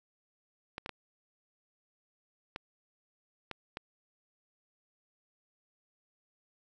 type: clicks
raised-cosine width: 0.3 ms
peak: -22 dBFS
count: 6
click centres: 0.781 / 0.861 / 0.893 / 2.561 / 3.513 / 3.771 s
effects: none